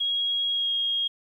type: tone with pitch glide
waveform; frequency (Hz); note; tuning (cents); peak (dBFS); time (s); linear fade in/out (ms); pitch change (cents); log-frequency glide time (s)
sine; 3297 to 3261; G#7 to G#7; -13 to -32; -23; 0-1.08; 10; -19; 0.5-0.72
effects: 10-bit